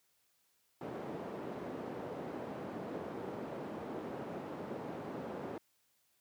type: band-pass noise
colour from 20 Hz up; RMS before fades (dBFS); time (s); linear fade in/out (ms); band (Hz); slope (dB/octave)
white; -43; 0.81-5.58; 2; 170 to 520; 12
effects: white hiss -75 dBFS RMS until 6.2 s + high-pass 60 Hz 12 dB/octave